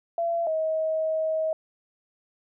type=tone pair in turn; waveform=sine; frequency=677 / 634.6 Hz; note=E5 / D#5; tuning=+46 / +34 cents; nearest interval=minor second; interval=112 cents; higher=first; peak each=-23 dBFS; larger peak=neither; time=0.18-0.47 / 0.47-1.53 s; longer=second; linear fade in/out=2 ms; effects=none